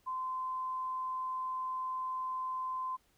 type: tone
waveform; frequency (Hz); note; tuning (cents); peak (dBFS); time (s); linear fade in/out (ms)
sine; 1032; C6; -24; -34; 0.06-2.97; 20
effects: pink hiss -71 dBFS RMS until 3.17 s